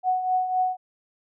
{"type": "tone with tremolo", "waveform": "sine", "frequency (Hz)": 740, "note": "F#5", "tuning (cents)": 0, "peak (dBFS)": -18, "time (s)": [0.03, 0.77], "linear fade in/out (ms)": 50, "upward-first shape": "triangle", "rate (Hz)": 3.9, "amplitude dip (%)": 65, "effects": []}